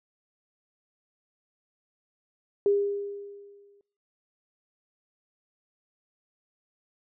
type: tone with exponential decay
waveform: sine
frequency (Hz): 403.8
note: G#4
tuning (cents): -49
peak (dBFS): -18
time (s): 2.66-3.81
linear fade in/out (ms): 1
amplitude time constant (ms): 250
effects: noise-tail reverb RT60 0.6 s tail -24 dB re dry